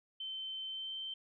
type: tone with pitch glide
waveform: sine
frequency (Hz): 3087 to 3110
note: G7 to G7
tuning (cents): -27 to -14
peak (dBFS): -39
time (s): 0.2-1.14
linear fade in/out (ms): 5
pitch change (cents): +13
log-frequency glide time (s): 0.68-0.93
effects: none